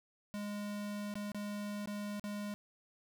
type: tone with dropouts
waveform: square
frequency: 206.1 Hz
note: G#3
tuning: 13 cents flat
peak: -39 dBFS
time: 0.34-2.54 s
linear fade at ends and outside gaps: 0 ms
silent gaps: 1.14-1.155 / 1.318-1.346 / 1.858-1.874 / 2.196-2.24 s
effects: none